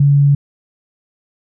sine tone, 142 Hz, C#3, 42 cents sharp, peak -7 dBFS, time 0-0.35 s, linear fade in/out 5 ms, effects none

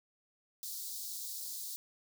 white high-pass noise, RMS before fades -42 dBFS, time 0.63-1.76 s, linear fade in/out 0 ms, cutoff 3900 Hz, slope 48 dB/octave, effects none

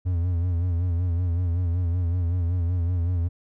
triangle tone with vibrato, 87.31 Hz, F2, in tune, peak -19 dBFS, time 0.05-3.29 s, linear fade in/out 20 ms, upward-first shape sine, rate 5.3 Hz, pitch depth 75 cents each way, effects none

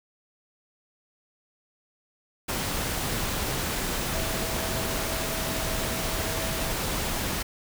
sine tone in noise, 650 Hz, E5, 24 cents flat, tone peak -37 dBFS, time 4.14-6.72 s, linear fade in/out 10 ms, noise pink, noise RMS -29 dBFS, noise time 2.48-7.43 s, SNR -11 dB, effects none

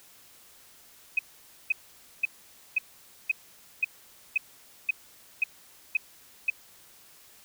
sine tone bursts, 2526 Hz, D#7, 26 cents sharp, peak -20 dBFS, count 11, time 1.17-6.501 s, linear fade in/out 5 ms, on 21 ms, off 510 ms, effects white hiss -55 dBFS RMS until 7.44 s

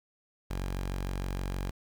sawtooth tone, 46.49 Hz, F#1, 9 cents sharp, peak -28 dBFS, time 0.5-1.71 s, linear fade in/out 10 ms, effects 9-bit

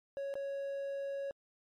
triangle tone with dropouts, 554.4 Hz, C#5, in tune, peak -34 dBFS, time 0.17-1.31 s, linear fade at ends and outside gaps 0 ms, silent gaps 0.34-0.354 s, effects MP3 64 kbps

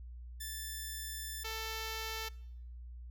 5% pulse tone pair in turn, 1760 / 443.2 Hz, A6 / A4, 0 / +13 cents, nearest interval 2 octaves, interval 2387 cents, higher first, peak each -30 / -27 dBFS, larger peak second, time 0.4-1.44 / 1.44-2.29 s, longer first, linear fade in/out 10 ms, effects noise-tail reverb RT60 0.8 s tail -23 dB re dry + added 60 Hz sine -45 dBFS peak until 3.1 s

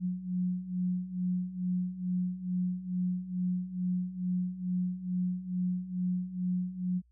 sine beating tone pair, 179.7 / 182 Hz, F3 / F#3, +50 / -28 cents, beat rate 2.3 Hz, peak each -35 / -31 dBFS, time 0-7.02 s, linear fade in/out 50 ms, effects added 60 Hz sine -62 dBFS peak until 7.11 s

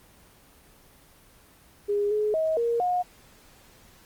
sine tone with pitch steps, 409.5 / 423.5 / 636 / 468.3 / 720 Hz, G#4 / G#4 / D#5 / A#4 / F#5, -24 / +34 / +38 / +8 / -47 cents, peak -22 dBFS, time 1.88-3.03 s, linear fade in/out 20 ms, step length 230 ms, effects pink hiss -55 dBFS RMS until 4.05 s + Opus 24 kbps

